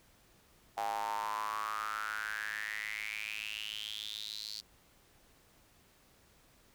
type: tone with high-pass filter sweep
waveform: square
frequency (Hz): 53.4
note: G#1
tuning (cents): +49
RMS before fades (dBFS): -39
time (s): 0.77-4.61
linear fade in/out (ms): 5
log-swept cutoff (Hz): 770 to 4500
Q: 8.1
effects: pink hiss -65 dBFS RMS until 6.74 s